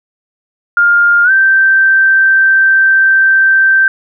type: tone with pitch glide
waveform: sine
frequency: 1407 to 1561.2 Hz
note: F6 to G6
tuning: +12 to -8 cents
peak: -5 dBFS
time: 0.77-3.88 s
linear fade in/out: 2 ms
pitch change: +180 cents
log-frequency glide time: 1.24-1.31 s
effects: none